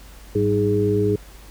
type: harmonic tone with a mistuned harmonic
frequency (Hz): 103.7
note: G#2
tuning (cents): -2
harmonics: 1 / 2 / 3 / 4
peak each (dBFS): -22 / -26 / -24 / -19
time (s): 0.35-1.16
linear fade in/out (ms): 5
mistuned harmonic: 2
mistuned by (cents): -110
effects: added 50 Hz sine -41 dBFS peak until 1.5 s + pink hiss -47 dBFS RMS until 1.5 s